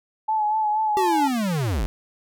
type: tone with vibrato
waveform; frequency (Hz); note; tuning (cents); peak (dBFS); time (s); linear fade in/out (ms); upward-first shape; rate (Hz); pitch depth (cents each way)
sine; 858; A5; -44; -19; 0.28-1.28; 10; sine; 4.2; 38
type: linear sweep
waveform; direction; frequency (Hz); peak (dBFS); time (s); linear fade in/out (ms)
square; down; 392 to 36.71; -22; 0.97-1.86; 0
effects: none